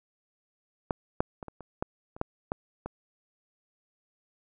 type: clicks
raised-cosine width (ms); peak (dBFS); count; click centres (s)
1; -13 / -10 / -24 / -26 / -29 / -15 / -30 / -13 / -15 / -21; 10; 0.908 / 1.205 / 1.428 / 1.483 / 1.607 / 1.825 / 2.165 / 2.214 / 2.519 / 2.86
effects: none